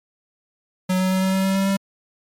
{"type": "tone with pitch steps", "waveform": "square", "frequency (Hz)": [185, 186.5, 188.02, 189.54, 191.08, 192.63, 194.2, 195.77], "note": ["F#3", "F#3", "F#3", "F#3", "G3", "G3", "G3", "G3"], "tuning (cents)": [0, 14, 28, 42, -44, -30, -16, -2], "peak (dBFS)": -18, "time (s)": [0.89, 1.77], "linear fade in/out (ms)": 10, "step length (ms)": 110, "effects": ["MP3 64 kbps"]}